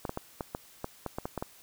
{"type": "clicks", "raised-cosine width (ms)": 1, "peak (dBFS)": -19, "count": 11, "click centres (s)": [0.052, 0.094, 0.174, 0.408, 0.549, 0.844, 1.063, 1.185, 1.255, 1.377, 1.425], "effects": ["white hiss -56 dBFS RMS until 1.62 s"]}